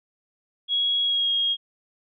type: tone with pitch glide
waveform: sine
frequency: 3322 to 3265 Hz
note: G#7 to G#7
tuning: 0 to -30 cents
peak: -20 dBFS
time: 0.68-1.57 s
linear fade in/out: 50 ms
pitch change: -30 cents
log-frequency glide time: 1.03-1.31 s
effects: none